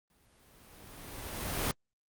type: noise with exponential growth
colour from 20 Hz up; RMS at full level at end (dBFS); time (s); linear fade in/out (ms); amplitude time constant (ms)
pink; -30; 0.1-1.71; 0; 350
effects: Opus 32 kbps